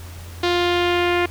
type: tone with low-pass filter sweep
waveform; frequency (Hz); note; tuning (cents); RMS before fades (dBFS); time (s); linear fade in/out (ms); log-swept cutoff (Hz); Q
sawtooth; 351.3; F4; +10; -19; 0.43-1.26; 5; 4000 to 2400; 2.3
effects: added 86 Hz sine -34 dBFS peak until 1.3 s + pink hiss -42 dBFS RMS until 1.3 s